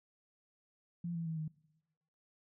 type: tone with pitch steps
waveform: sine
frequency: 172 / 166.53 / 161.22 / 156.09 Hz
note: F3 / E3 / E3 / D#3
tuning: -26 / +18 / -38 / +6 cents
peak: -36 dBFS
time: 1.04-1.48 s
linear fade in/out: 5 ms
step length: 110 ms
effects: noise-tail reverb RT60 0.9 s tail -21 dB re dry